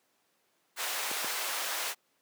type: high-pass noise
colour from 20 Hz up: pink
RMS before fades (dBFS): -34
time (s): 0.76-1.95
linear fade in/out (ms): 50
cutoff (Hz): 830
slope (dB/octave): 12
type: clicks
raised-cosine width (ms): 2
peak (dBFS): -24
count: 2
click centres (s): 1.114 / 1.245
effects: pink hiss -72 dBFS RMS until 2.21 s + high-pass 300 Hz 12 dB/octave